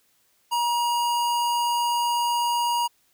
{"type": "tone", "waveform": "square", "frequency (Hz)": 952, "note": "A#5", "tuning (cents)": 36, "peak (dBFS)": -22, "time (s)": [0.51, 2.88], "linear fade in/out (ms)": 20, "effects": ["white hiss -65 dBFS RMS until 3.13 s"]}